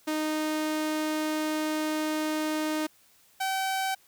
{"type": "tone pair in turn", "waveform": "sawtooth", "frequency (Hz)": [309, 767.5], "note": ["D#4", "G5"], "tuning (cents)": [-12, -37], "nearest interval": "octave + major third", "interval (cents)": 1575, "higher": "second", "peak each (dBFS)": -23, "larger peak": "neither", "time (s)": [[0.07, 2.87], [3.4, 3.95]], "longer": "first", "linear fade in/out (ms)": 10, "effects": ["white hiss -61 dBFS RMS until 4.07 s"]}